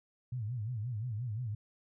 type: tone with vibrato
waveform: sine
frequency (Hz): 114.7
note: A#2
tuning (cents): -28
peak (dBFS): -34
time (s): 0.32-1.55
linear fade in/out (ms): 5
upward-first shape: sine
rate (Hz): 5.7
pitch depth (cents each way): 190
effects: none